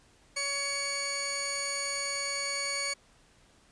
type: tone pair together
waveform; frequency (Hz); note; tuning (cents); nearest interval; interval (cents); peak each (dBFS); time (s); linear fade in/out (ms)
15% pulse; 561.2 / 2245; C#5 / C#7; +21 / +21; 2 octaves; 2400; -31 / -24; 0.36-2.94; 10
effects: pink hiss -62 dBFS RMS until 3.71 s + resampled to 22050 Hz